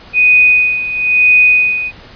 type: tone with tremolo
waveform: sine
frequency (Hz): 2489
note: D#7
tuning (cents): 0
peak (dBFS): -4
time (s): 0.13-1.92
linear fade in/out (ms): 50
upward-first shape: sine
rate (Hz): 1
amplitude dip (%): 75
effects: pink hiss -37 dBFS RMS until 2.15 s + resampled to 11025 Hz